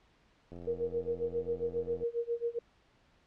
click train, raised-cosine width 2 ms, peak -34 dBFS, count 132, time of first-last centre 0.52-2.033 s, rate 86.6 Hz
sine tone with tremolo, 469.6 Hz, A#4, 13 cents sharp, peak -28 dBFS, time 0.67-2.59 s, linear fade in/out 5 ms, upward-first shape sine, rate 7.4 Hz, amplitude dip 95%
effects pink hiss -67 dBFS RMS until 3.26 s + low-pass 4000 Hz 12 dB/octave

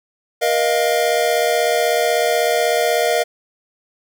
square chord, Bb suspended fourth, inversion none, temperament equal with one note detuned, 474.9 / 622.3 / 698.5 Hz, Bb4 / Eb5 / F5, +32 / 0 / 0 cents, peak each -20 dBFS, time 0.41-3.24 s, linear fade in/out 20 ms, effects none

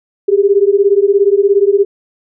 sine beating tone pair, 392 / 409 Hz, G4 / G#4, 0 / -26 cents, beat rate 17 Hz, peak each -10 dBFS, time 0.28-1.85 s, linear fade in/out 10 ms, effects none

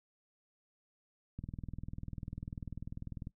click train, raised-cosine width 5 ms, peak -29 dBFS, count 39, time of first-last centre 1.39-3.271 s, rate 20.2 Hz, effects noise-tail reverb RT60 0.1 s tail -19 dB re dry

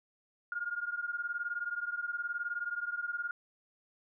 sine beating tone pair, 1414 / 1433 Hz, F6 / F6, +21 / +44 cents, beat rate 19 Hz, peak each -36 / -38 dBFS, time 0.52-3.31 s, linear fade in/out 2 ms, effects none

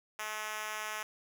5% pulse tone with high-pass filter, 214.4 Hz, A3, 45 cents flat, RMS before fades -39 dBFS, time 0.19-1.03 s, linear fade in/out 2 ms, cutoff 790 Hz, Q 0.82, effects none

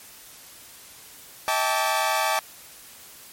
sawtooth tone cluster, 640 / 790 / 879 / 1154 Hz, D#5 / G5 / A5 / D6, +49 / +13 / -2 / -31 cents, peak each -24 / -24 / -22 / -23 dBFS, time 1.48-2.39 s, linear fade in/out 0 ms, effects white hiss -46 dBFS RMS until 3.32 s + MP3 64 kbps

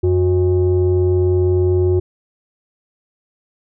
sine tone pair together, 90.5 / 363.7 Hz, F#2 / F#4, -38 / -30 cents, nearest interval 2 octaves, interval 2408 cents, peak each -13 dBFS, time 0.03-2 s, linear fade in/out 10 ms, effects tanh soft clip ceiling -8 dBFS

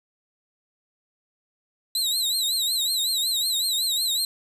sawtooth tone with vibrato, 3951 Hz, B7, in tune, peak -19 dBFS, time 1.95-4.25 s, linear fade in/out 2 ms, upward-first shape triangle, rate 5.4 Hz, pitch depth 140 cents each way, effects resampled to 32000 Hz + 9-bit

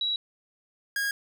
sine / 45% pulse tone pair in turn, 3890 / 1635.5 Hz, B7 / G#6, -27 / -27 cents, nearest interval octave + minor third, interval 1500 cents, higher first, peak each -25 / -26 dBFS, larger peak first, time 0.01-0.16 / 0.96-1.11 s, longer neither, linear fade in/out 2 ms, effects none

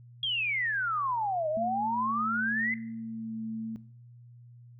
sine exponential two-way sweep, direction down then up, 3322 to 604 to 2074 Hz, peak -27 dBFS, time 0.23-2.74 s, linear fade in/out 2 ms, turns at 1.49 s
sine tone with vibrato, 224 Hz, A3, 31 cents sharp, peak -34 dBFS, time 1.57-3.76 s, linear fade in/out 0 ms, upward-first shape sine, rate 0.92 Hz, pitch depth 15 cents each way
effects noise-tail reverb RT60 0.6 s tail -18 dB re dry + added 120 Hz sine -49 dBFS peak until 4.79 s

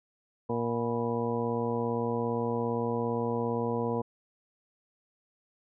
harmonic tone with a mistuned harmonic, 117.5 Hz, A#2, 14 cents sharp, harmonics 1 / 2 / 3 / 4 / 5 / 6 / 7 / 8, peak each -36 / -33 / -39 / -31 / -42 / -41 / -41 / -37 dBFS, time 0.49-4.02 s, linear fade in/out 10 ms, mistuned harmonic 8, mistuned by +70 cents, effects none

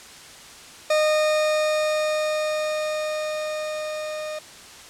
40% pulse tone with level ramp, 614 Hz, D#5, 23 cents flat, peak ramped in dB -16 to -28 dBFS, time 0.9-4.39 s, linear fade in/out 5 ms, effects white hiss -43 dBFS RMS until 4.89 s + low-pass 8000 Hz 12 dB/octave

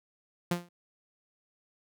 sawtooth tone with exponential decay, 174.61 Hz, F3, in tune, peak -20 dBFS, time 0.51-0.69 s, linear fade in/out 5 ms, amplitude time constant 39 ms, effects none

